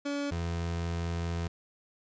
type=tone pair in turn; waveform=30% pulse; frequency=285.2 / 84.79 Hz; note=C#4 / E2; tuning=+49 / +49 cents; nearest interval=octave + major sixth; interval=2100 cents; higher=first; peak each=-28 dBFS; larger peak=neither; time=0.05-0.31 / 0.31-1.48 s; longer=second; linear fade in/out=10 ms; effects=resampled to 16000 Hz + 11-bit